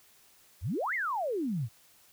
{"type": "exponential two-way sweep", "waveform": "sine", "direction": "up then down", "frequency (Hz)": [68.7, 2200, 102.3], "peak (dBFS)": -29, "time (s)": [0.61, 1.69], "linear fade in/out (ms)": 50, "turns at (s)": 0.94, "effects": ["white hiss -61 dBFS RMS until 2.12 s"]}